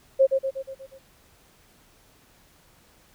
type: tone with echo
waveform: sine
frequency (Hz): 536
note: C5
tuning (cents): +42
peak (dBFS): -13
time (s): 0.19-0.27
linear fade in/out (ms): 20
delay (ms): 120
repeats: 6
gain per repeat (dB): -5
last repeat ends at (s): 0.99
effects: pink hiss -58 dBFS RMS until 3.14 s